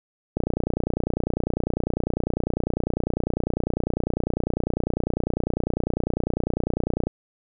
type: click train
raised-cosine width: 2 ms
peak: -9 dBFS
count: 202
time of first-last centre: 0.37-7.07 s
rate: 30 Hz
effects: none